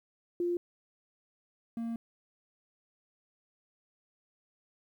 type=tone pair in turn; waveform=sine / triangle; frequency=349.2 / 230.6 Hz; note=F4 / A#3; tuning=0 / -19 cents; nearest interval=perfect fifth; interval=719 cents; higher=first; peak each=-28 / -31 dBFS; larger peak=first; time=0.4-0.57 / 1.77-1.96 s; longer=second; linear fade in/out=2 ms; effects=11-bit